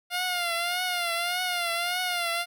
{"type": "tone with vibrato", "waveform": "10% pulse", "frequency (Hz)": 704, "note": "F5", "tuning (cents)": 14, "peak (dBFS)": -18, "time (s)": [0.1, 2.46], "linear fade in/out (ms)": 50, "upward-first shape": "triangle", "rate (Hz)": 1.7, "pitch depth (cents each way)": 78, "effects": []}